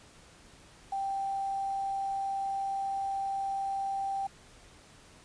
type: tone with quantisation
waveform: sine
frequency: 784 Hz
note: G5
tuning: in tune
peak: -30 dBFS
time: 0.92-4.27 s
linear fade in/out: 5 ms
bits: 9
effects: pink hiss -56 dBFS RMS until 5.24 s + resampled to 22050 Hz